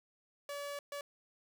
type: tone bursts at uneven times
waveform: sawtooth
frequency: 572 Hz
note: D5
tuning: 46 cents flat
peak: -36 dBFS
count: 2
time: 0.49-0.79 / 0.92-1.01 s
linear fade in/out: 2 ms
effects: none